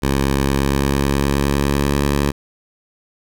10% pulse tone with pitch glide, 68.5 to 71 Hz, C#2 to C#2, -20 to +42 cents, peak -7 dBFS, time 0.02-2.32 s, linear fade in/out 20 ms, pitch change +62 cents, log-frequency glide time 0.39-2.1 s, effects none

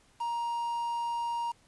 triangle tone with quantisation, 940 Hz, A#5, 14 cents sharp, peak -28 dBFS, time 0.2-1.52 s, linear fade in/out 10 ms, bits 8, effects pink hiss -64 dBFS RMS until 1.67 s + resampled to 24000 Hz

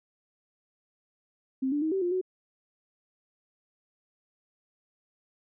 sine tone with pitch steps, 263.9 / 292.4 / 315.6 / 384.8 / 352.3 / 370.7 Hz, C4 / D4 / D#4 / G4 / F4 / F#4, +15 / -7 / +25 / -32 / +15 / +3 cents, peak -25 dBFS, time 1.62-2.214 s, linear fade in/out 10 ms, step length 99 ms, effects none

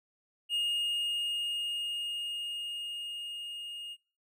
triangle tone with level ramp, 2848 Hz, F7, 33 cents sharp, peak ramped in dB -26 to -38 dBFS, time 0.49-3.97 s, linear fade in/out 50 ms, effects noise-tail reverb RT60 0.4 s tail -25 dB re dry

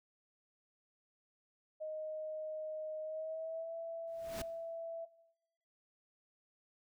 sine tone with pitch glide, 622.3 to 663.1 Hz, D#5 to E5, 0 to +10 cents, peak -39 dBFS, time 1.8-5.06 s, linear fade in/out 20 ms, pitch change +110 cents, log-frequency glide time 3.02-3.75 s
pink noise with exponential growth, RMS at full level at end -40 dBFS, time 4.07-4.42 s, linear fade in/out 5 ms, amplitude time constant 76 ms
effects noise-tail reverb RT60 0.9 s tail -20 dB re dry

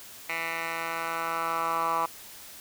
10% pulse tone with band-pass filter sweep, 165.3 Hz, E3, 5 cents sharp, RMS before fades -30 dBFS, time 0.29-2.06 s, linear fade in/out 5 ms, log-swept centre 2000 to 1100 Hz, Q 4.3, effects white hiss -46 dBFS RMS until 2.6 s

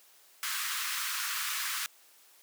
pink high-pass noise, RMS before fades -34 dBFS, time 0.43-1.86 s, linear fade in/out 0 ms, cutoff 1100 Hz, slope 48 dB/octave, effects white hiss -60 dBFS RMS until 2.42 s + high-pass 400 Hz 12 dB/octave

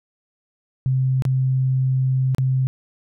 sine tone with dropouts, 130.81 Hz, C3, in tune, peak -16 dBFS, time 0.86-2.67 s, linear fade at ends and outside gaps 0 ms, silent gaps 1.222-1.252 / 2.348-2.383 s, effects none

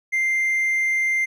triangle tone, 2093 Hz, C7, in tune, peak -16 dBFS, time 0.12-1.26 s, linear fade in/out 20 ms, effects tanh soft clip ceiling -12 dBFS

